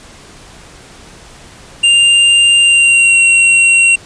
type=tone with pitch glide; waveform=square; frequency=2794 to 2741 Hz; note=F7 to F7; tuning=0 to -33 cents; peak=-6 dBFS; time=1.83-3.96 s; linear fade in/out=10 ms; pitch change=-33 cents; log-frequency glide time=2.6-3.19 s; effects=pink hiss -37 dBFS RMS until 4.05 s + resampled to 22050 Hz